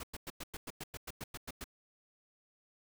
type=noise bursts; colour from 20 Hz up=pink; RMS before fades=-43 dBFS; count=13; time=0-1.642 s; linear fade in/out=5 ms; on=34 ms; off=100 ms; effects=none